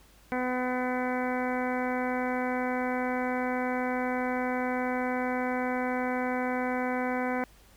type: harmonic tone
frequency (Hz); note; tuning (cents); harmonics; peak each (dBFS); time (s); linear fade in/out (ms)
251.8; B3; +34; 1 / 2 / 3 / 4 / 5 / 6 / 7 / 8 / 9; -31 / -33 / -34 / -38 / -44 / -38 / -44 / -40 / -43; 0.32-7.44; 0
effects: added 50 Hz sine -59 dBFS peak until 7.76 s + pink hiss -59 dBFS RMS until 7.76 s